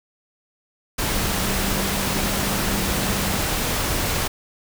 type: tone in noise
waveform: sine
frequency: 196 Hz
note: G3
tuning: in tune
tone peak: -29 dBFS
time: 1.14-3.4 s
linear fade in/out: 10 ms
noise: pink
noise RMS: -23 dBFS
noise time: 0.98-4.28 s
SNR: -9 dB
effects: none